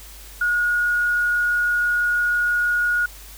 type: tone with frequency modulation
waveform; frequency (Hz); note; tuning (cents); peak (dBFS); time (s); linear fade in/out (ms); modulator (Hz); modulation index
sine; 1444; F#6; -43; -17; 0.41-3.06; 5; 26.1; 0.23
effects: added 50 Hz sine -41 dBFS peak until 3.37 s + white hiss -43 dBFS RMS until 3.37 s